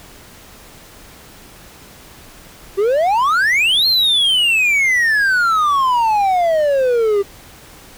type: exponential two-way sweep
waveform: triangle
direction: up then down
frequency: 377.6 to 4278 to 391.3 Hz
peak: -10 dBFS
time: 2.77-7.23 s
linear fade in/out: 20 ms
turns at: 3.87 s
effects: pink hiss -41 dBFS RMS until 7.97 s